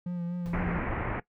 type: tone with vibrato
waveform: triangle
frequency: 174.61 Hz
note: F3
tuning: in tune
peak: -28 dBFS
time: 0.06-0.79 s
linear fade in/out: 5 ms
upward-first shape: sine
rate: 4.1 Hz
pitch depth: 29 cents each way
type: noise with exponential decay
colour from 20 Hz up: brown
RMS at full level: -38 dBFS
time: 0.46-0.71 s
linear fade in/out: 0 ms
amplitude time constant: 54 ms
type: low-pass noise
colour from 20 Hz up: pink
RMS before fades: -32 dBFS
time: 0.53-1.2 s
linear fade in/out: 5 ms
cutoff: 2300 Hz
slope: 48 dB/octave
effects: noise-tail reverb RT60 0.1 s tail -18 dB re dry